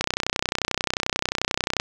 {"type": "click train", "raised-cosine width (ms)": 0.2, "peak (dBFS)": -4, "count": 57, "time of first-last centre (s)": [0.01, 1.799], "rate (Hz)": 31.3, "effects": []}